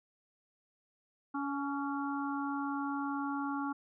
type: harmonic tone with a mistuned harmonic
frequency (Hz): 281.4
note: C#4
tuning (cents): +26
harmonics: 1 / 3 / 4 / 5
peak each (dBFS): -35 / -40 / -41 / -42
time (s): 1.34-3.73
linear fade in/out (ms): 10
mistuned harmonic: 5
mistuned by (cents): -29
effects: none